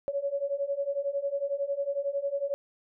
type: beating tone pair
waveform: sine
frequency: 554.4 / 565.4 Hz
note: C#5 / C#5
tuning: 0 / +34 cents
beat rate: 11 Hz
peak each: -32 / -30 dBFS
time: 0.08-2.54 s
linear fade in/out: 0 ms
effects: none